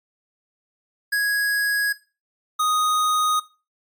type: tone pair in turn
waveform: square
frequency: 1661.2 / 1244.5 Hz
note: G#6 / D#6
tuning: 0 / 0 cents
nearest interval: perfect fourth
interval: 500 cents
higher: first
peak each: -19 dBFS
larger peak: neither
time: 1.12-1.93 / 2.59-3.4 s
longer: neither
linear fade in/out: 10 ms
effects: noise-tail reverb RT60 0.3 s tail -17 dB re dry + MP3 96 kbps